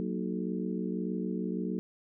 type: harmonic tone with a mistuned harmonic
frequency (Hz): 61.74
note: B1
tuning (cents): 0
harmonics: 3 / 4 / 5 / 6 / 7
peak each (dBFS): -34 / -36 / -38 / -40 / -41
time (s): 0-1.79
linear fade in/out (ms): 0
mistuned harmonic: 4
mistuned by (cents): -110
effects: none